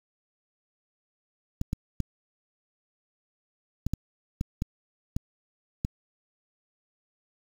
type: clicks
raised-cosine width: 5 ms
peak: -15 dBFS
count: 9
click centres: 1.614 / 1.731 / 2.003 / 3.866 / 3.936 / 4.411 / 4.621 / 5.165 / 5.849 s
effects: 7-bit